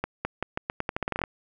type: accelerating click train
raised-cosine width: 0.5 ms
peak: -12 dBFS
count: 15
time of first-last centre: 0.04-1.238 s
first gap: 210 ms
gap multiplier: 0.84
effects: none